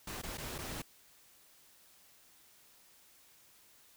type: noise with dropouts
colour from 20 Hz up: pink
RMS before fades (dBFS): -42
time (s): 0.07-0.82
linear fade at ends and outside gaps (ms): 5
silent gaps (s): 0.218-0.233 / 0.374-0.381 / 0.582-0.586
effects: white hiss -63 dBFS RMS until 3.96 s